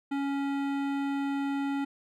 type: tone with hard clipping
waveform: sine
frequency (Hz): 278.6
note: C#4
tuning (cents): +9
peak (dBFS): -30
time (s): 0.11-1.85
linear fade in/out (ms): 10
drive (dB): 16
effects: none